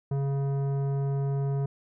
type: tone with tanh clipping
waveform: sine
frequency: 138.59 Hz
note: C#3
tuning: in tune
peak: -27 dBFS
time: 0.11-1.66 s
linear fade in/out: 5 ms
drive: 13 dB
effects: none